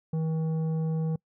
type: tone with tanh clipping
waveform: sine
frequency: 160 Hz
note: D#3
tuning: 49 cents sharp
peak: -27 dBFS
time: 0.13-1.16 s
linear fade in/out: 5 ms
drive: 9 dB
effects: noise-tail reverb RT60 0.1 s tail -26 dB re dry